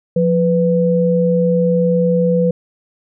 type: tone pair together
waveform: sine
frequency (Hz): 175.6 / 496.7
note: F3 / B4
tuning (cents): +10 / +10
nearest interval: octave + tritone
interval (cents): 1800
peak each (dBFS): -14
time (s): 0.16-2.51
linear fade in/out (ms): 5
effects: none